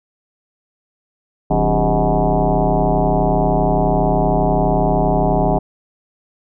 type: tone with frequency modulation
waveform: sine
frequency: 293.7 Hz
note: D4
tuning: in tune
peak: -12 dBFS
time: 1.5-5.59 s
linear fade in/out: 10 ms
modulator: 111 Hz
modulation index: 4.9
effects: none